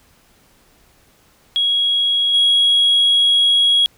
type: tone with level steps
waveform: sine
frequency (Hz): 3314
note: G#7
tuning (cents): -4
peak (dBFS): -13 / -9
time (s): 1.56-3.86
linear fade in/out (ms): 0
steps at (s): 2.33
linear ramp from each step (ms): 20
effects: tanh soft clip ceiling -8 dBFS + pink hiss -54 dBFS RMS until 3.97 s